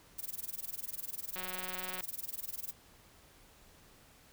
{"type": "noise with tremolo", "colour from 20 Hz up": "violet", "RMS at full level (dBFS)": -38, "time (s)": [0.18, 2.73], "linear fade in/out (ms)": 10, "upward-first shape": "sine", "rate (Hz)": 20, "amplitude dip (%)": 100}
{"type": "click train", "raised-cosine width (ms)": 0.3, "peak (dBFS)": -27, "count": 120, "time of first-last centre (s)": [1.36, 2.007], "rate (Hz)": 184}
{"effects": ["pink hiss -61 dBFS RMS until 4.32 s"]}